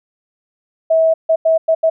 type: tone bursts at uneven times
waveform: sine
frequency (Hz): 647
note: E5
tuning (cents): -32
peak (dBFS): -9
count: 5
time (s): 0.9-1.14 / 1.29-1.36 / 1.45-1.58 / 1.68-1.75 / 1.83-1.9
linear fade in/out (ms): 10
effects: none